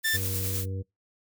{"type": "noise with tremolo", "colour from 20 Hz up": "blue", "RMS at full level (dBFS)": -31, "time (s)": [0.03, 0.66], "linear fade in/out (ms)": 50, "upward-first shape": "triangle", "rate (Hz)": 9.8, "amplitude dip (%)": 35}
{"type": "tone", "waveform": "sawtooth", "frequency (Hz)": 1777, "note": "A6", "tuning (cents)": 17, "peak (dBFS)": -21, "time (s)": [0.04, 0.17], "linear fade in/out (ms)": 10}
{"type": "harmonic tone", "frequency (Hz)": 95.7, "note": "G2", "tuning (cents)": -41, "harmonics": [1, 2, 3, 4, 5], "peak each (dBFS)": [-30, -44, -44, -48, -42], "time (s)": [0.13, 0.83], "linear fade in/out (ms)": 20}
{"effects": ["noise-tail reverb RT60 0.2 s tail -25 dB re dry"]}